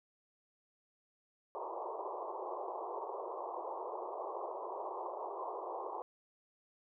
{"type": "band-pass noise", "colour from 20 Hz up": "white", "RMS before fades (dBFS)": -42, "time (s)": [1.55, 6.02], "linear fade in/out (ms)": 0, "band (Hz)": [350, 1100], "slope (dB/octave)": 96, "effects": []}